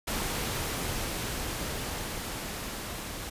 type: noise with level ramp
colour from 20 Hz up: pink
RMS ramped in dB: -31 to -38 dBFS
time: 0.07-3.3 s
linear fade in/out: 10 ms
effects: resampled to 32000 Hz